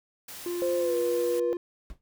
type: noise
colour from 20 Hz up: white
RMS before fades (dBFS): -42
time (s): 0.28-1.4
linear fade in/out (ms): 5
type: tone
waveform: triangle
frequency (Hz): 350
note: F4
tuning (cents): +4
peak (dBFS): -27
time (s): 0.46-1.57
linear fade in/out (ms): 2
type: tone with pitch glide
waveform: sine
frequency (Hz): 523.3 to 485.4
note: C5 to B4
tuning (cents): 0 to -30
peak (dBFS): -25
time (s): 0.62-1.53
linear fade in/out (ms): 0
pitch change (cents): -130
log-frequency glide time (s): 0.79-0.95
type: noise with exponential decay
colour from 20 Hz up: brown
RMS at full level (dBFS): -36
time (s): 1.9-2.01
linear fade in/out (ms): 0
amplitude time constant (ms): 23
effects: none